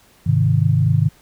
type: chord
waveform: sine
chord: Ab major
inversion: none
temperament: equal with one note detuned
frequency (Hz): 103.35 / 130.81 / 155.56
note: Ab2 / C3 / Eb3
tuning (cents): -8 / 0 / 0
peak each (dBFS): -17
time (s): 0.26-1.09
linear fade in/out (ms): 10
effects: pink hiss -52 dBFS RMS until 1.21 s